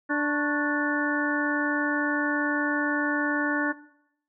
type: harmonic tone with a mistuned harmonic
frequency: 293.7 Hz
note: D4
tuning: in tune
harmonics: 1 / 2 / 3 / 4 / 5 / 6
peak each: -26 / -33 / -35 / -34 / -29 / -30 dBFS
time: 0.09-3.73 s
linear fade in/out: 20 ms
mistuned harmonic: 4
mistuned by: -100 cents
effects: noise-tail reverb RT60 0.7 s tail -17 dB re dry